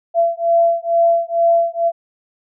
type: beating tone pair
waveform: sine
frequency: 675 / 677.2 Hz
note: E5 / E5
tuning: +41 / +46 cents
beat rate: 2.2 Hz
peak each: -15 dBFS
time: 0.14-1.92 s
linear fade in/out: 50 ms
effects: none